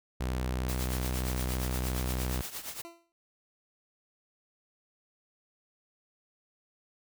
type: tone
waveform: sawtooth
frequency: 63.2 Hz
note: B1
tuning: 41 cents sharp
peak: -26 dBFS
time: 0.2-2.42 s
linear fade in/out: 10 ms
type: noise with tremolo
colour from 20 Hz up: white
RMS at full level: -37 dBFS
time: 0.68-2.82 s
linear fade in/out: 10 ms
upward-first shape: triangle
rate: 8.6 Hz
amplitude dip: 80%
type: tone with exponential decay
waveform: 20% pulse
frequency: 338.4 Hz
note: E4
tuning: 45 cents sharp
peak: -36 dBFS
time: 2.85-3.12 s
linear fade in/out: 0 ms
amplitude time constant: 57 ms
effects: none